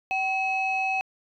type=tone pair together; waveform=sine; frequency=764 / 2568 Hz; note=G5 / E7; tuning=-45 / -46 cents; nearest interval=octave + major sixth; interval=2099 cents; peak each=-25 / -25 dBFS; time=0.11-1.01 s; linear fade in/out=0 ms; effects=tanh soft clip ceiling -18 dBFS

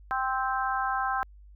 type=harmonic tone; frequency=261.6 Hz; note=C4; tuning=in tune; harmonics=3 / 4 / 5 / 6; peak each=-30 / -31 / -32 / -33 dBFS; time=0.11-1.23 s; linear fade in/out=0 ms; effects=added 50 Hz sine -48 dBFS peak until 1.55 s

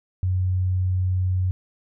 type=tone; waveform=sine; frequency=92.2 Hz; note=F#2; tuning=6 cents flat; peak=-19 dBFS; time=0.23-1.51 s; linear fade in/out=0 ms; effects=none

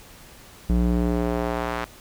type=tone with band-pass filter sweep; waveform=square; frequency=59.1 Hz; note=A#1; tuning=24 cents sharp; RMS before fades=-23 dBFS; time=0.69-1.85 s; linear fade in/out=10 ms; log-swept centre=140 to 1400 Hz; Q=0.88; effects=pink hiss -47 dBFS RMS until 2 s

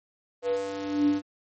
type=tone with high-pass filter sweep; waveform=square; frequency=98.1 Hz; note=G2; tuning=2 cents sharp; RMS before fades=-27 dBFS; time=0.42-1.22 s; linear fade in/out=50 ms; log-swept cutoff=530 to 250 Hz; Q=10; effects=MP3 32 kbps

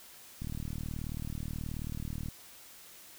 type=click train; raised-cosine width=5 ms; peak=-26 dBFS; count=73; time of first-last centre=0.42-2.285 s; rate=38.6 Hz; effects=white hiss -53 dBFS RMS until 3.18 s

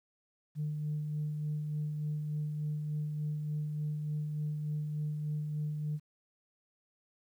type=tone with tremolo; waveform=sine; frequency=150.7 Hz; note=D3; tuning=45 cents sharp; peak=-30 dBFS; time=0.55-6 s; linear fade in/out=50 ms; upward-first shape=sine; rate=3.4 Hz; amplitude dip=35%; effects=tanh soft clip ceiling -28 dBFS + 11-bit

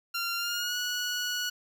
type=tone with pitch glide; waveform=15% pulse; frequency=1383 to 1465.2 Hz; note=F6 to F#6; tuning=-17 to -17 cents; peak=-23 dBFS; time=0.14-1.5 s; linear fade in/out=10 ms; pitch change=+100 cents; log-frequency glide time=0.36-0.77 s; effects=none

